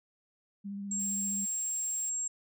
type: tone with vibrato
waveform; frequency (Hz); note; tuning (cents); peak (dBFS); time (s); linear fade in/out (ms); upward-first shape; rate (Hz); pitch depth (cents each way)
sine; 200; G3; +35; -36; 0.64-1.46; 20; sine; 15; 18
type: tone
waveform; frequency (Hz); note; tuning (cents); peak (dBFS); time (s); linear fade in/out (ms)
sine; 7540; A#8; +19; -31; 0.91-2.28; 5
type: noise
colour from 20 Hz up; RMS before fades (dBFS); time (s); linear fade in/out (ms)
blue; -49; 0.99-2.1; 10
effects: none